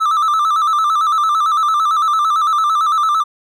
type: tone with vibrato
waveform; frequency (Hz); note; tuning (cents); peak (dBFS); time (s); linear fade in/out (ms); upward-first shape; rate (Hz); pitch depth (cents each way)
triangle; 1244.5; D#6; 0; -10; 0-3.24; 20; square; 8.9; 81
effects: none